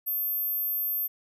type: tone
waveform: sine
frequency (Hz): 13390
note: G#9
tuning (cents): +13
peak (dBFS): -26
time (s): 0.06-1.08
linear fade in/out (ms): 20
effects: none